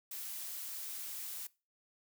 blue noise, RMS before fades -43 dBFS, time 0.11-1.47 s, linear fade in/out 5 ms, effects noise-tail reverb RT60 0.3 s tail -21 dB re dry

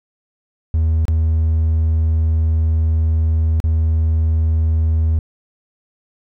triangle tone with dropouts, 80 Hz, D#2, 49 cents sharp, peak -10 dBFS, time 0.74-5.19 s, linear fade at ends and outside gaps 0 ms, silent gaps 1.053-1.082 / 3.601-3.64 s, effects tanh soft clip ceiling -6 dBFS

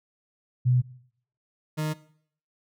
sine / 40% pulse tone pair in turn, 125.1 / 154.19 Hz, B2 / D#3, +23 / -15 cents, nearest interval major third, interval 362 cents, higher second, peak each -18 / -25 dBFS, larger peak first, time 0.65-0.82 / 1.77-1.94 s, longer neither, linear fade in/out 20 ms, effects noise-tail reverb RT60 0.6 s tail -18 dB re dry

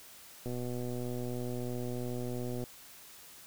click train, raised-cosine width 2 ms, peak -26 dBFS, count 269, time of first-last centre 0.46-2.639 s, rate 123 Hz, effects white hiss -53 dBFS RMS until 3.46 s

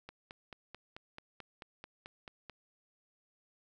click train, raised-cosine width 0.3 ms, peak -30 dBFS, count 12, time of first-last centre 0.09-2.497 s, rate 4.57 Hz, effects none

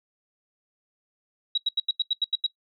sine tone bursts, 3861 Hz, B7, 40 cents flat, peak -20 dBFS, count 9, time 1.55-2.466 s, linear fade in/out 5 ms, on 28 ms, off 83 ms, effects noise-tail reverb RT60 0.1 s tail -19 dB re dry

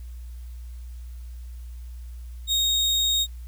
35% pulse tone, 3729 Hz, A#7, in tune, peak -18 dBFS, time 2.47-3.27 s, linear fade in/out 50 ms, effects added 60 Hz sine -35 dBFS peak until 3.47 s + white hiss -59 dBFS RMS until 3.47 s

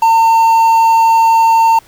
triangle tone with quantisation, 906 Hz, A#5, 50 cents flat, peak -4 dBFS, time 0.02-1.79 s, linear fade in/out 5 ms, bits 5, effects pink hiss -45 dBFS RMS until 1.87 s

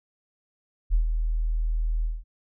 sine tone with ADSR envelope, 40 Hz, D#1, 49 cents sharp, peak -16 dBFS, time 0.9-2.24 s, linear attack 37 ms, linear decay 110 ms, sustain -6 dB, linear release 200 ms, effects none

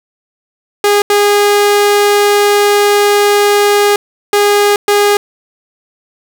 sawtooth tone bursts at uneven times, 410 Hz, G#4, 22 cents flat, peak -3 dBFS, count 4, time 0.84-1.02 / 1.1-3.96 / 4.33-4.76 / 4.88-5.17 s, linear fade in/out 2 ms, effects none

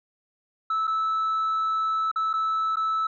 sine tone with dropouts, 1309 Hz, E6, 13 cents flat, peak -20 dBFS, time 0.7-3.07 s, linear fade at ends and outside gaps 5 ms, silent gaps 0.871-0.876 / 2.115-2.159 / 2.331-2.337 / 2.758-2.768 s, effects tanh soft clip ceiling -21 dBFS

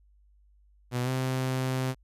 sawtooth tone with pitch glide, 123.47 to 129.98 Hz, B2 to C3, 0 to -11 cents, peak -23 dBFS, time 0.91-1.95 s, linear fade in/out 50 ms, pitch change +89 cents, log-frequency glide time 1.03-1.09 s, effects added 50 Hz sine -58 dBFS peak until 2.03 s + resampled to 32000 Hz

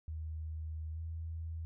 sine tone with pitch glide, 78.9 to 81.45 Hz, D#2 to E2, +25 to -20 cents, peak -38 dBFS, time 0.08-1.65 s, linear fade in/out 0 ms, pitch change +55 cents, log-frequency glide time 0.93-0.99 s, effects none

